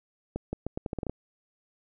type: accelerating click train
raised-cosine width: 2 ms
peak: -18 dBFS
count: 10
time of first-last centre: 0.36-1.096 s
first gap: 170 ms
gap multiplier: 0.8
effects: none

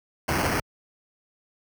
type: noise with sample-and-hold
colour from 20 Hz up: pink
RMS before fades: -24 dBFS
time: 0.28-0.6 s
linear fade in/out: 5 ms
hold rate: 3675 Hz
effects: high-pass 60 Hz 12 dB/octave

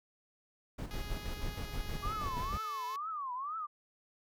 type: noise with tremolo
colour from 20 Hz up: brown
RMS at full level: -37 dBFS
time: 0.78-2.58 s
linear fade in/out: 10 ms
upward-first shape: square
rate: 6.3 Hz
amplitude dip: 55%
type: tone with pitch glide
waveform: 5% pulse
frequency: 415.3 to 435.9 Hz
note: G#4 to A4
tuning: 0 to -16 cents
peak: -35 dBFS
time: 0.91-2.96 s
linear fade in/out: 0 ms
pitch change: +84 cents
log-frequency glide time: 2.05-2.27 s
type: tone with vibrato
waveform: sine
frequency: 1136 Hz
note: C#6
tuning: 42 cents sharp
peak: -36 dBFS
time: 2.02-3.67 s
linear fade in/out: 20 ms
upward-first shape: triangle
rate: 2.1 Hz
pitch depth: 280 cents each way
effects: none

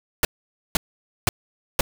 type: noise bursts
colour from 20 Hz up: pink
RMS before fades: -18 dBFS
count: 4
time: 0.23-1.81 s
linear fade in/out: 2 ms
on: 20 ms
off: 500 ms
effects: none

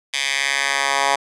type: tone with high-pass filter sweep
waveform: 10% pulse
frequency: 138.59 Hz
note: C#3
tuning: in tune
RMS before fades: -20 dBFS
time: 0.13-1.16 s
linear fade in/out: 10 ms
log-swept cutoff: 2700 to 930 Hz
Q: 1.7
effects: resampled to 22050 Hz

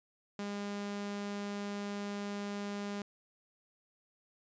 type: tone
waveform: sawtooth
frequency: 203.1 Hz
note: G#3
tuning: 38 cents flat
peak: -33 dBFS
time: 0.39-3.02 s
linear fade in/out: 2 ms
effects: resampled to 16000 Hz

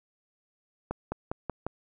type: accelerating click train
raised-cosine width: 1 ms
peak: -17 dBFS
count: 5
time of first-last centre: 0.91-1.666 s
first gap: 210 ms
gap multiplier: 0.93
effects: none

